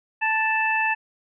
harmonic tone, 880 Hz, A5, in tune, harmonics 1 / 2 / 3, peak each -24 / -24 / -24 dBFS, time 0.21-0.95 s, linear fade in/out 20 ms, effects none

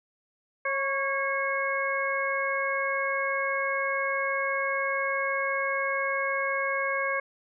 harmonic tone with a mistuned harmonic, 545 Hz, C#5, 29 cents flat, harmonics 1 / 2 / 3 / 4, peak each -31 / -31 / -31 / -31 dBFS, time 0.65-7.2 s, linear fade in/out 5 ms, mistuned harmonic 2, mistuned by +33 cents, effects none

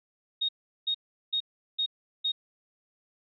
sine tone bursts, 3729 Hz, A#7, in tune, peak -25 dBFS, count 5, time 0.41-2.32 s, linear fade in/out 10 ms, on 78 ms, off 380 ms, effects none

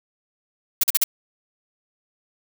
blue noise bursts, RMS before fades -17 dBFS, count 4, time 0.81-1.04 s, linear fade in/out 5 ms, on 26 ms, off 42 ms, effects none

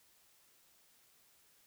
silence, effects white hiss -68 dBFS RMS until 1.66 s

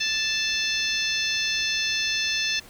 harmonic tone with a mistuned harmonic, 880 Hz, A5, in tune, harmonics 2 / 3 / 4 / 5 / 6 / 7, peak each -31 / -28 / -29 / -32 / -30 / -33 dBFS, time 0-2.6 s, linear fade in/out 10 ms, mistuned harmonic 5, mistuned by -58 cents, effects pink hiss -48 dBFS RMS until 2.69 s

